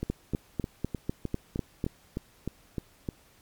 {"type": "two click trains", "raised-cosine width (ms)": 3, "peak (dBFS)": [-18, -15], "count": [11, 8], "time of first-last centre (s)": [[0.03, 3.088], [0.1, 1.841]], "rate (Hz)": [3.27, 4.02], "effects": ["pink hiss -60 dBFS RMS until 3.41 s", "MP3 96 kbps"]}